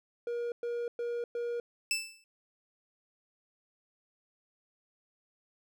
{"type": "tone bursts", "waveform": "triangle", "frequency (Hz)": 475.3, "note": "A#4", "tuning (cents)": 34, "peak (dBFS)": -30, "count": 4, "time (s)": [0.27, 1.6], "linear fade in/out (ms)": 2, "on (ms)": 250, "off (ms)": 110}
{"type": "tone with exponential decay", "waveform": "20% pulse", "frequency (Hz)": 2643, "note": "E7", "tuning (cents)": 4, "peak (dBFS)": -21, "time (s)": [1.91, 2.24], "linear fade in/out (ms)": 1, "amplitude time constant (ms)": 71}
{"effects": []}